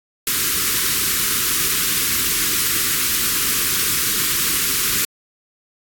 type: band-stop noise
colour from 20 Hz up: white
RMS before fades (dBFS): -19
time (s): 0.27-5.05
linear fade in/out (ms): 2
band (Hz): 440 to 1100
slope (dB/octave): 48
effects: AAC 64 kbps